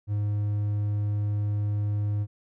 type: tone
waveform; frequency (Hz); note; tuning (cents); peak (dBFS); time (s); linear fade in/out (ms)
triangle; 103.6; G#2; -4; -22; 0.07-2.27; 50
effects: none